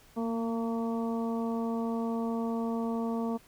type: harmonic tone with a mistuned harmonic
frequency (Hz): 228.3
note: A#3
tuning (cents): -36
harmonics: 1 / 2 / 3 / 4 / 5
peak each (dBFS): -30 / -36 / -40 / -42 / -44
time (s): 0.16-3.38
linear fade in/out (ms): 20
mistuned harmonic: 1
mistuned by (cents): +17
effects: pink hiss -59 dBFS RMS until 3.47 s